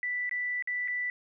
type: tone with dropouts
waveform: sine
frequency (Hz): 1975.5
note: B6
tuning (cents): 0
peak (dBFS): -29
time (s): 0.03-1.1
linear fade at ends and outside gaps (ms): 1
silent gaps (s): 0.294-0.312 / 0.624-0.674 / 0.877-0.882
effects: none